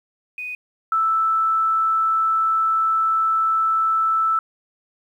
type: tone pair in turn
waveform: sine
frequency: 2489 / 1318.5 Hz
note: D#7 / E6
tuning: 0 / 0 cents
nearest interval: major seventh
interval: 1100 cents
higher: first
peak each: -27 / -16 dBFS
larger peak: second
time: 0.38-0.55 / 0.92-4.39 s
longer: second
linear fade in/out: 2 ms
effects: 9-bit